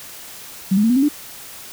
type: tone with pitch steps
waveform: sine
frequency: 190.8 / 208.1 / 226.9 / 247.4 / 269.8 / 294.3 Hz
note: G3 / G#3 / A#3 / B3 / C#4 / D4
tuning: -47 / +4 / -47 / +3 / -47 / +4 cents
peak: -12 dBFS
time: 0.71-1.088 s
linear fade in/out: 10 ms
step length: 63 ms
effects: white hiss -37 dBFS RMS until 1.72 s